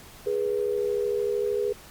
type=tone pair together; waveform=sine; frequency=413.2 / 486.4 Hz; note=G#4 / B4; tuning=-9 / -26 cents; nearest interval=minor third; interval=283 cents; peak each=-25 / -28 dBFS; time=0.26-1.73 s; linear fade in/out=10 ms; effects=pink hiss -48 dBFS RMS until 1.9 s + Opus 48 kbps